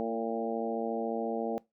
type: harmonic tone with a mistuned harmonic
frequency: 114.2 Hz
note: A#2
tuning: 35 cents flat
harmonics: 2 / 3 / 4 / 5 / 6 / 7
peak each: -35 / -39 / -34 / -38 / -39 / -40 dBFS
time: 0-1.58 s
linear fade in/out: 0 ms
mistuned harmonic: 3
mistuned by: -18 cents
effects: noise-tail reverb RT60 0.2 s tail -21 dB re dry